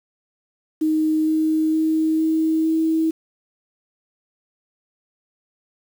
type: tone with pitch steps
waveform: sine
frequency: 312.3 / 314.5 / 316.7 / 318.9 / 321.1 Hz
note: D#4 / D#4 / D#4 / D#4 / E4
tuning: +7 / +19 / +31 / +43 / -45 cents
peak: -16 dBFS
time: 0.81-3.11 s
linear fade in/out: 10 ms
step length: 460 ms
effects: 7-bit